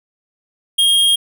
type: tone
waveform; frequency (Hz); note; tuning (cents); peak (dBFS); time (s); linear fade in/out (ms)
square; 3242; G#7; -42; -11; 0.78-1.16; 10
effects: none